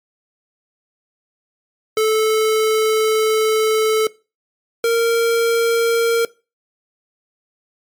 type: tone pair in turn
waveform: square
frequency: 436.5 / 462.5 Hz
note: A4 / A#4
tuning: -14 / -14 cents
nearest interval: minor second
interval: 100 cents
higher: second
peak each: -14 dBFS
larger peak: neither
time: 1.97-4.07 / 4.84-6.25 s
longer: first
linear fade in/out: 2 ms
effects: noise-tail reverb RT60 0.3 s tail -21 dB re dry + MP3 96 kbps